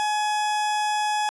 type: tone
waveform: 40% pulse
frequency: 844 Hz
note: G#5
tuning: 28 cents sharp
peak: -21 dBFS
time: 0-1.29 s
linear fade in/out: 0 ms
effects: resampled to 22050 Hz